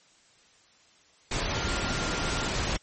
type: tone in noise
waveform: sine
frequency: 1396.9 Hz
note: F6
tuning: in tune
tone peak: -37 dBFS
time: 1.54-2.48 s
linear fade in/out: 5 ms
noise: pink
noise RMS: -29 dBFS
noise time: 1.31-2.77 s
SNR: -11 dB
effects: white hiss -60 dBFS RMS until 2.82 s + MP3 32 kbps